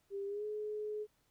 sine tone with pitch glide, 397.5 to 423.6 Hz, G4 to G#4, +24 to +34 cents, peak -37 dBFS, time 0.1-1.07 s, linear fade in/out 50 ms, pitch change +110 cents, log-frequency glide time 0.26-0.45 s, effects pink hiss -75 dBFS RMS until 1.3 s

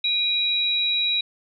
sine tone pair together, 2440 / 3873 Hz, D#7 / B7, -34 / -35 cents, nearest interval minor sixth, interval 799 cents, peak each -28 / -20 dBFS, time 0.04-1.21 s, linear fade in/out 5 ms, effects none

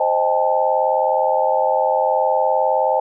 sine chord, A half-diminished seventh, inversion first, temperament equal with one note detuned, 523.3 / 622.3 / 800.5 / 880 Hz, C5 / Eb5 / G5 / A5, 0 / 0 / +36 / 0 cents, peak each -20 dBFS, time 0-3 s, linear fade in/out 5 ms, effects none

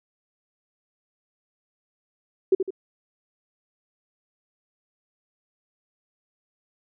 sine tone with echo, 380 Hz, F#4, 46 cents sharp, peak -13 dBFS, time 2.52-2.55 s, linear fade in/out 5 ms, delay 78 ms, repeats 2, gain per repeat -7 dB, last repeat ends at 2.706 s, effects none

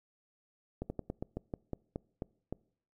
slowing click train, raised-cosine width 2 ms, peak -23 dBFS, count 11, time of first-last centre 0.82-2.526 s, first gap 80 ms, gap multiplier 1.16, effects noise-tail reverb RT60 0.6 s tail -25 dB re dry

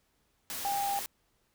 sine tone in noise, 800 Hz, G5, 35 cents sharp, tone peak -29 dBFS, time 0.65-0.99 s, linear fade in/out 0 ms, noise white, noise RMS -38 dBFS, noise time 0.5-1.06 s, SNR +6 dB, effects pink hiss -73 dBFS RMS until 1.54 s

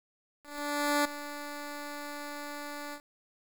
10% pulse tone with ADSR envelope, 291.2 Hz, D4, 15 cents flat, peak -16 dBFS, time 0.43-3.01 s, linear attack 620 ms, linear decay 6 ms, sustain -14 dB, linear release 74 ms, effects 8-bit

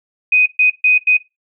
sine tone bursts at uneven times, 2500 Hz, D#7, 8 cents sharp, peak -9 dBFS, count 4, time 0.32-0.46 / 0.59-0.7 / 0.84-0.98 / 1.07-1.17 s, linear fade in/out 5 ms, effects noise-tail reverb RT60 0.2 s tail -17 dB re dry

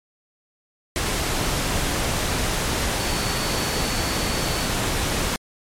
sine tone in noise, 4462 Hz, C#8, 11 cents sharp, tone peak -33 dBFS, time 3-4.67 s, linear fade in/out 0 ms, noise pink, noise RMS -23 dBFS, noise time 0.96-5.36 s, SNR -13 dB, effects low-pass 11000 Hz 12 dB/octave + MP3 96 kbps

